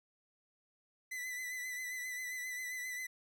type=tone with vibrato; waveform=45% pulse; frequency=2000 Hz; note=B6; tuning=21 cents sharp; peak=-39 dBFS; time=1.11-3.07 s; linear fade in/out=10 ms; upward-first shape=sine; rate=7.5 Hz; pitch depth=35 cents each way; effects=none